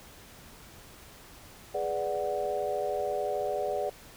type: chord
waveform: sine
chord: G# half-diminished seventh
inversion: none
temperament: equal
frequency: 415.3 / 493.9 / 587.3 / 740 Hz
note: G#4 / B4 / D5 / F#5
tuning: 0 / 0 / 0 / 0 cents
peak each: -34 / -36 / -32 / -34 dBFS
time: 1.74-3.9 s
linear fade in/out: 10 ms
effects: pink hiss -51 dBFS RMS until 4.16 s